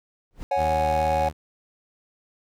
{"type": "noise with exponential growth", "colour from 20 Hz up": "brown", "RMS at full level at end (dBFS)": -29, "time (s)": [0.31, 0.43], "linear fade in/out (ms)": 0, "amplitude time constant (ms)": 24}
{"type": "chord", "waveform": "triangle", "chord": "C# suspended fourth", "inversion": "none", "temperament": "just", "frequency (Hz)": [554.4, 739.2, 831.5], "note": ["C#5", "F#5", "G#5"], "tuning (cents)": [0, -2, 2], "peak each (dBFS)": -23, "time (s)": [0.51, 1.29], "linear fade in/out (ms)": 5}
{"type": "tone with vibrato", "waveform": "sawtooth", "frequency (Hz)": 77.78, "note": "D#2", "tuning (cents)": 0, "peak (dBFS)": -24, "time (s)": [0.56, 1.33], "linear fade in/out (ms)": 50, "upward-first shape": "sine", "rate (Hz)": 2.4, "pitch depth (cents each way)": 12}
{"effects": []}